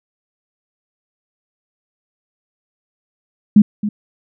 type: tone with echo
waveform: sine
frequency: 208.7 Hz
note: G#3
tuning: 9 cents sharp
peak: -3 dBFS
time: 3.56-3.62 s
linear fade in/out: 5 ms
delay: 270 ms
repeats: 1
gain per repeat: -13 dB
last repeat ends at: 3.89 s
effects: none